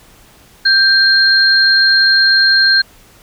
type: tone pair together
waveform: sine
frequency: 1577 / 4210 Hz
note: G6 / C8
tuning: +10 / +10 cents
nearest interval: octave + perfect fourth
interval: 1700 cents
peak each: -10 dBFS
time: 0.65-2.82 s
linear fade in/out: 10 ms
effects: pink hiss -45 dBFS RMS until 3.22 s